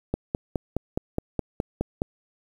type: click train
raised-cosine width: 2 ms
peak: -11 dBFS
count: 10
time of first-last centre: 0.14-2.019 s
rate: 4.79 Hz
effects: 8-bit